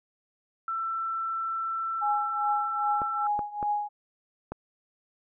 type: tone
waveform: sine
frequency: 1337 Hz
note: E6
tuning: 24 cents sharp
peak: -28 dBFS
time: 0.68-3.27 s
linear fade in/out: 2 ms
type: tone with tremolo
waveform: sine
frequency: 830 Hz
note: G#5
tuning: 1 cent flat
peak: -23 dBFS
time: 2.01-3.89 s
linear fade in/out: 20 ms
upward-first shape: triangle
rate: 2.5 Hz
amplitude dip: 90%
type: clicks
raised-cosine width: 1 ms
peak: -20 dBFS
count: 4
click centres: 3.018 / 3.392 / 3.628 / 4.52 s
effects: none